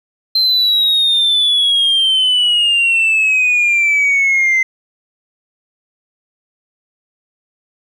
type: exponential sweep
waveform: sine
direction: down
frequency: 4133 to 2060 Hz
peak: -8 dBFS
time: 0.35-4.63 s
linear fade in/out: 5 ms
effects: tanh soft clip ceiling -8 dBFS + 8-bit